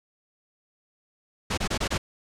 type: noise bursts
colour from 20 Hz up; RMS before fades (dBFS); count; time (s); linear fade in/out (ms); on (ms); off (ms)
pink; -26; 5; 1.5-1.98; 10; 76; 25
effects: low-pass 7000 Hz 12 dB/octave